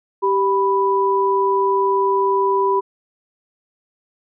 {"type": "tone pair together", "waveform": "sine", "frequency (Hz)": [390.8, 987.8], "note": ["G4", "B5"], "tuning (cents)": [-5, 0], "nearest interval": "octave + major third", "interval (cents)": 1605, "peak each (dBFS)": -17, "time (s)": [0.22, 2.81], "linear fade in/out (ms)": 20, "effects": []}